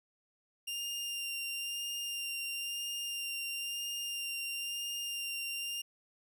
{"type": "tone with vibrato", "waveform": "sawtooth", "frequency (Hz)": 2794, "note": "F7", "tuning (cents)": 0, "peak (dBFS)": -33, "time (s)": [0.67, 5.82], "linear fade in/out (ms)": 10, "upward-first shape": "sine", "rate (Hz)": 1, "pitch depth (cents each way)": 13, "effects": []}